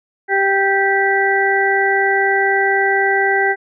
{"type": "harmonic tone", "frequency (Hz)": 392, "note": "G4", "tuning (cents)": 0, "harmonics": [1, 2, 4, 5], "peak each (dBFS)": [-18, -18, -18, -18], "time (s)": [0.28, 3.56], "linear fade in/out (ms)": 50, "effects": []}